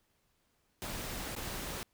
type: noise with dropouts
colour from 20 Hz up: pink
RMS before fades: -40 dBFS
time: 0.82-1.83 s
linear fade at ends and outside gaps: 0 ms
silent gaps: 1.351-1.364 s
effects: pink hiss -75 dBFS RMS until 1.93 s